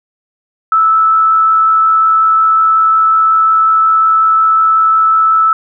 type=tone with frequency modulation; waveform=sine; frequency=1312 Hz; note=E6; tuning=9 cents flat; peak=-6 dBFS; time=0.72-5.53 s; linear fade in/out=2 ms; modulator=81.5 Hz; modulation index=0.22; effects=none